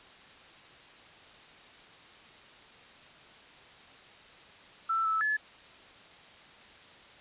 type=tone with pitch steps; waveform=sine; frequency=1331 / 1310 / 1719 Hz; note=E6 / E6 / A6; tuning=+16 / -11 / -41 cents; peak=-26 dBFS; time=4.89-5.37 s; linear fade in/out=10 ms; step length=160 ms; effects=white hiss -53 dBFS RMS until 7.2 s + resampled to 8000 Hz